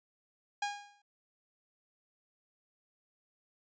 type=tone with exponential decay; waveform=sawtooth; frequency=817 Hz; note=G#5; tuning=29 cents flat; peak=-26 dBFS; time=0.62-1.02 s; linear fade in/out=5 ms; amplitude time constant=85 ms; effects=resampled to 16000 Hz